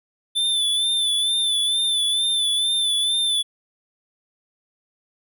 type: tone with vibrato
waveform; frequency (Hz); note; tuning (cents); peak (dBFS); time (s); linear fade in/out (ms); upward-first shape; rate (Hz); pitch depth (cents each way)
square; 3520; A7; 0; -19; 0.35-3.43; 20; sine; 2.2; 45
effects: none